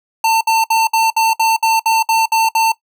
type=tone bursts; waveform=square; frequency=897 Hz; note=A5; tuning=33 cents sharp; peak=-11 dBFS; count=11; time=0.24-2.72 s; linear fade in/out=5 ms; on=170 ms; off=61 ms; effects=noise-tail reverb RT60 0.1 s tail -18 dB re dry